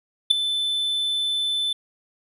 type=tone with ADSR envelope; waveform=triangle; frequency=3520 Hz; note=A7; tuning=in tune; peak=-7 dBFS; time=0.3-1.73 s; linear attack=12 ms; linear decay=5 ms; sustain=-13 dB; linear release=5 ms; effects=resampled to 32000 Hz